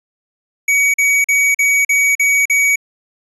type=tone bursts; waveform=square; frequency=2259 Hz; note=C#7; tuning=32 cents sharp; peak=-11 dBFS; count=7; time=0.68-2.758 s; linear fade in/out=5 ms; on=260 ms; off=43 ms; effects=resampled to 24000 Hz